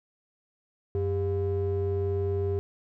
triangle ring-modulated tone, 153.5 Hz, D#3, 23 cents flat, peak -20 dBFS, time 0.95-2.59 s, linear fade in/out 0 ms, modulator 246 Hz, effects none

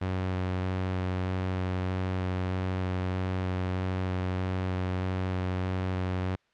sawtooth tone with vibrato, 92.5 Hz, F#2, in tune, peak -24 dBFS, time 0.01-6.36 s, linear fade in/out 10 ms, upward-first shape square, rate 1.6 Hz, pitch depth 9 cents each way, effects white hiss -69 dBFS RMS until 6.53 s + low-pass 3000 Hz 12 dB/octave

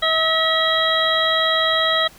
harmonic tone with a mistuned harmonic, 643 Hz, E5, 43 cents flat, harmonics 1 / 2 / 3 / 5 / 6, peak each -22 / -22 / -22 / -22 / -22 dBFS, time 0.02-2.08 s, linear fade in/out 10 ms, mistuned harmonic 5, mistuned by +28 cents, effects pink hiss -46 dBFS RMS until 2.18 s

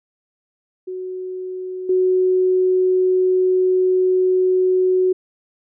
sine tone with level steps, 370 Hz, F#4, in tune, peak -25 / -13 dBFS, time 0.87-5.13 s, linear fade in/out 10 ms, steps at 1.89 s, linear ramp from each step 5 ms, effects none

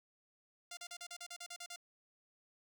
5% pulse tone bursts, 698.5 Hz, F5, in tune, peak -34 dBFS, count 11, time 0.71-1.761 s, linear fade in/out 5 ms, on 61 ms, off 38 ms, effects none

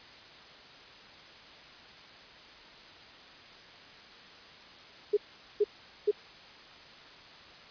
sine tone bursts, 415.3 Hz, G#4, in tune, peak -21 dBFS, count 3, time 5.13-6.113 s, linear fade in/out 10 ms, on 41 ms, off 430 ms, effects white hiss -51 dBFS RMS until 7.7 s + resampled to 11025 Hz

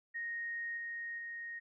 sine tone with level steps, 1864.7 Hz, A#6, in tune, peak -37 / -39 / -41 dBFS, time 0.14-1.6 s, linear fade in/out 20 ms, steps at 0.77 / 1.18 s, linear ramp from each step 5 ms, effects none

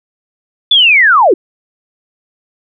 sine linear sweep, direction down, 3520 to 306.5 Hz, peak -4 dBFS, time 0.71-1.34 s, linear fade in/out 5 ms, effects none

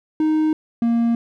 triangle tone pair in turn, 311.1 / 233.1 Hz, D#4 / A#3, 0 / 0 cents, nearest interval perfect fourth, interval 500 cents, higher first, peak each -13 dBFS, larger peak neither, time 0.2-0.53 / 0.82-1.15 s, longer neither, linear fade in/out 2 ms, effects none

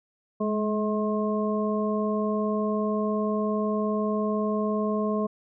harmonic tone with a mistuned harmonic, 213.6 Hz, G#3, 49 cents sharp, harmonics 1 / 2 / 3 / 5, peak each -26 / -29 / -31 / -33 dBFS, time 0.4-5.27 s, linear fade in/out 10 ms, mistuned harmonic 1, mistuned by -31 cents, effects none

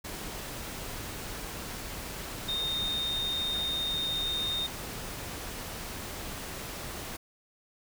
sine tone in noise, 3673 Hz, A#7, 26 cents flat, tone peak -29 dBFS, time 2.48-4.67 s, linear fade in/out 10 ms, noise pink, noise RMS -39 dBFS, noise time 0.04-7.17 s, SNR +7 dB, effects none

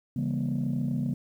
sine chord, C# diminished seventh, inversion none, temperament just, 138.59 / 166.31 / 199.57 / 239.5 Hz, C#3 / E3 / G3 / Bb3, 0 / +16 / +31 / +47 cents, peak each -29 / -33 / -32 / -29 dBFS, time 0.16-1.14 s, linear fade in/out 5 ms, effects tanh soft clip ceiling -21 dBFS + 10-bit

